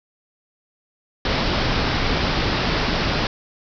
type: low-pass noise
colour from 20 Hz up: pink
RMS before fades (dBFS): -21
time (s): 1.25-3.27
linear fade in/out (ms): 2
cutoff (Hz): 5400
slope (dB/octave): 96
effects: none